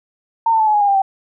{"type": "tone with pitch steps", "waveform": "sine", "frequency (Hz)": [912, 891.2, 870.8, 850.9, 831.5, 812.5, 793.9, 775.8], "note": ["A#5", "A5", "A5", "G#5", "G#5", "G#5", "G5", "G5"], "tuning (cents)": [-38, 22, -18, 42, 2, -38, 22, -18], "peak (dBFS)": -11, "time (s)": [0.46, 1.02], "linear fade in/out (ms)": 5, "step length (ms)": 70, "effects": []}